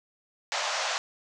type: band-pass noise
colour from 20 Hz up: pink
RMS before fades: -30 dBFS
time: 0.52-0.98 s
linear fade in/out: 0 ms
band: 580 to 7000 Hz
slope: 48 dB/octave
effects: none